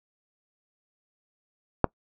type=click; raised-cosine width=1 ms; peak=-4 dBFS; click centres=1.843 s; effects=noise-tail reverb RT60 0.1 s tail -25 dB re dry